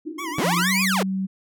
pink band-pass noise, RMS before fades -35 dBFS, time 0.05-0.63 s, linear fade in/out 5 ms, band 290 to 350 Hz, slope 96 dB/octave
25% pulse tone with vibrato, 1046.5 Hz, C6, in tune, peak -25 dBFS, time 0.18-0.86 s, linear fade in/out 10 ms, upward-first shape sine, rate 6.4 Hz, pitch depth 160 cents each way
sawtooth linear two-way sweep, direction up then down, 98 to 2541 to 313 Hz, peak -17 dBFS, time 0.38-1.03 s, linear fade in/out 5 ms, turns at 0.81 s
sine tone with pitch glide, 174.1 to 190.96 Hz, F3 to G3, -5 to -45 cents, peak -22 dBFS, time 0.43-1.27 s, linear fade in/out 20 ms, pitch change +160 cents, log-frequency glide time 0.58-0.7 s
effects none

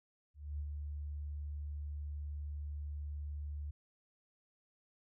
sine tone with ADSR envelope, 73.42 Hz, D2, in tune, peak -36 dBFS, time 0.34-3.71 s, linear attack 250 ms, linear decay 61 ms, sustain -3 dB, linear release 6 ms, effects none

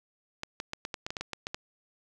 clicks, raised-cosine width 0.2 ms, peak -17 dBFS, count 12, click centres 0.434 / 0.601 / 0.734 / 0.851 / 0.942 / 1.065 / 1.105 / 1.168 / 1.21 / 1.333 / 1.469 / 1.545 s, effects none

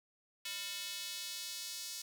square tone with high-pass filter sweep, 199.1 Hz, G3, 27 cents sharp, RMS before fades -43 dBFS, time 0.45-2.02 s, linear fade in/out 5 ms, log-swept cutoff 3000 to 5000 Hz, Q 1.5, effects none

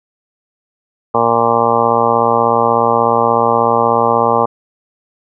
harmonic tone, 116.54 Hz, A#2, in tune, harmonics 1 / 2 / 3 / 4 / 5 / 6 / 7 / 8 / 9 / 10, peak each -26 / -22 / -26 / -16 / -18 / -21 / -16 / -20 / -17 / -19 dBFS, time 1.14-4.46 s, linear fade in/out 10 ms, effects none

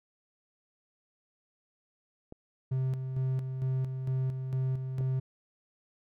clicks, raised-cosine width 2 ms, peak -31 dBFS, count 2, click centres 2.324 / 5.008 s
triangle tone with tremolo, 130.81 Hz, C3, in tune, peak -25 dBFS, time 2.71-5.2 s, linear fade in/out 10 ms, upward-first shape square, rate 2.2 Hz, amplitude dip 50%
effects none

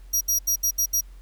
sawtooth tone bursts at uneven times, 5740 Hz, F8, 47 cents sharp, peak -17 dBFS, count 6, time 0.13-0.21 / 0.28-0.39 / 0.47-0.56 / 0.63-0.71 / 0.78-0.86 / 0.93-1.01 s, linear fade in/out 10 ms, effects added 44 Hz sine -41 dBFS peak until 1.21 s + pink hiss -60 dBFS RMS until 1.21 s

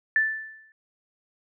sine tone with exponential decay, 1760 Hz, A6, in tune, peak -16 dBFS, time 0.16-0.72 s, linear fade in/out 1 ms, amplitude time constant 120 ms, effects none

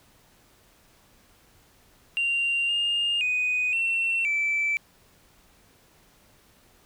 sine tone with pitch steps, 2772 / 2822 / 2491 / 2706 / 2322 Hz, F7 / F7 / D#7 / E7 / D7, -14 / +17 / +1 / +45 / -20 cents, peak -21 dBFS, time 2.17-4.77 s, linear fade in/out 0 ms, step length 520 ms, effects tanh soft clip ceiling -19 dBFS + pink hiss -59 dBFS RMS until 6.85 s

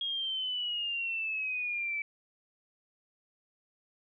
sine exponential sweep, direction down, 3281 to 2301 Hz, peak -31 dBFS, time 0.01-2.02 s, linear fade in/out 2 ms, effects none

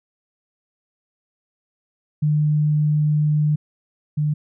sine tone pair in turn, 150.6 / 149.99 Hz, D3 / D3, +44 / +37 cents, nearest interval unison, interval 7 cents, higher first, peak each -15 / -17 dBFS, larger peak first, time 2.22-3.56 / 4.17-4.34 s, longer first, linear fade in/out 10 ms, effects none

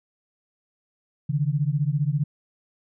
sine beating tone pair, 140 / 155 Hz, C#3 / D#3, +18 / -6 cents, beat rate 15 Hz, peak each -23 / -24 dBFS, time 1.29-2.24 s, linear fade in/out 10 ms, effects none

